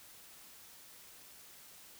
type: silence
effects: white hiss -56 dBFS RMS until 1.99 s